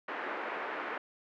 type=band-pass noise; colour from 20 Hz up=white; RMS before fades=-38 dBFS; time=0.08-0.98 s; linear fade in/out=5 ms; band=290 to 1900 Hz; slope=24 dB/octave; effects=none